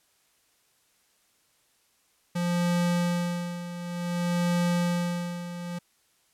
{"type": "tone with tremolo", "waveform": "square", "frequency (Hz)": 174.61, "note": "F3", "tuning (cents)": 0, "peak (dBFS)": -23, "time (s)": [2.35, 5.79], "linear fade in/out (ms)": 10, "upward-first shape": "sine", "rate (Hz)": 0.55, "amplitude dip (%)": 75, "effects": ["white hiss -67 dBFS RMS until 6.33 s", "low-pass 12000 Hz 12 dB/octave"]}